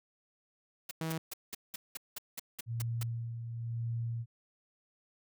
white noise bursts, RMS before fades -40 dBFS, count 11, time 0.89-3.032 s, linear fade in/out 5 ms, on 22 ms, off 190 ms
sawtooth tone, 161.3 Hz, E3, 37 cents flat, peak -30 dBFS, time 1.01-1.18 s, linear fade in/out 2 ms
sine tone with tremolo, 116.3 Hz, A#2, 4 cents flat, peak -32 dBFS, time 2.66-4.26 s, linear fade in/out 50 ms, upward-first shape sine, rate 0.97 Hz, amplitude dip 50%
effects none

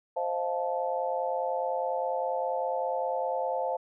sine chord, F dominant seventh, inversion second, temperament just, 523.8 / 628.6 / 698.5 / 873.1 Hz, C5 / Eb5 / F5 / A5, +2 / +18 / 0 / -14 cents, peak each -31 / -36 / -33 / -33 dBFS, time 0.16-3.77 s, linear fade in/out 10 ms, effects none

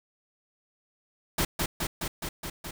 pink noise with echo, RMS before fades -26 dBFS, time 1.38-1.45 s, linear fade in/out 5 ms, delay 210 ms, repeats 6, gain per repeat -2 dB, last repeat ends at 2.71 s, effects none

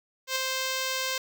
5% pulse tone with ADSR envelope, 523.3 Hz, C5, in tune, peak -13 dBFS, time 0.27-1.18 s, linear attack 86 ms, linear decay 11 ms, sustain -3 dB, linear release 3 ms, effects none

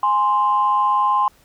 sine tone pair together, 830 / 1045.7 Hz, G#5 / C6, -1 / -1 cents, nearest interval major third, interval 400 cents, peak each -19 / -15 dBFS, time 0.03-1.28 s, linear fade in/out 2 ms, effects tanh soft clip ceiling -7 dBFS + pink hiss -55 dBFS RMS until 1.44 s

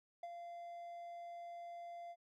triangle tone with ADSR envelope, 690 Hz, F5, 21 cents flat, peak -40 dBFS, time 0.23-2.16 s, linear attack 4 ms, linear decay 40 ms, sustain -5 dB, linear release 51 ms, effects none

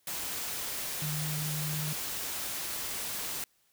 sine tone in noise, 152 Hz, D#3, 40 cents flat, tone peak -33 dBFS, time 1.02-1.93 s, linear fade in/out 2 ms, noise white, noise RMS -36 dBFS, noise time 0.07-3.44 s, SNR 0 dB, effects white hiss -70 dBFS RMS until 3.72 s

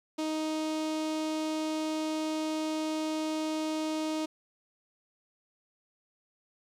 sawtooth tone with notch filter, 312.3 Hz, D#4, 7 cents sharp, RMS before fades -32 dBFS, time 0.18-4.26 s, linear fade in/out 10 ms, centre 1700 Hz, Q 1.5, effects low-pass 8000 Hz 12 dB/octave + 11-bit

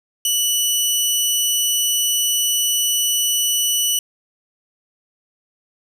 15% pulse tone, 2960 Hz, F#7, in tune, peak -9 dBFS, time 0.25-3.99 s, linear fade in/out 2 ms, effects none

